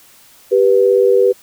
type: tone pair together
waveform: sine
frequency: 392.3 / 490 Hz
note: G4 / B4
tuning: +1 / -14 cents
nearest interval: major third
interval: 385 cents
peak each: -11 dBFS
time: 0.51-1.33 s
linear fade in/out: 20 ms
effects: white hiss -46 dBFS RMS until 1.42 s